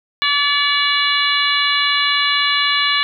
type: harmonic tone with a mistuned harmonic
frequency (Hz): 576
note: D5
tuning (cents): -34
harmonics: 2 / 3 / 4 / 5 / 6 / 7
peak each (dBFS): -21 / -21 / -21 / -21 / -21 / -21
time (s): 0.22-3.03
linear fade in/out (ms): 0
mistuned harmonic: 4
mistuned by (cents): -27
effects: none